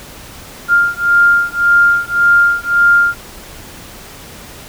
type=beating tone pair; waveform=sine; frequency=1400 / 1401.8 Hz; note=F6 / F6; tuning=+4 / +6 cents; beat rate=1.8 Hz; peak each=-11 dBFS; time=0.68-3.15 s; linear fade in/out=50 ms; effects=pink hiss -34 dBFS RMS until 4.68 s